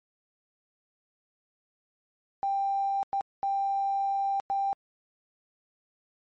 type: tone bursts at uneven times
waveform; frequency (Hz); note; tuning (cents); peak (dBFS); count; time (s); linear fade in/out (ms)
triangle; 789; G5; +11; -21; 4; 2.43-3.03 / 3.13-3.21 / 3.43-4.4 / 4.5-4.73; 0
effects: tanh soft clip ceiling -23 dBFS + MP3 32 kbps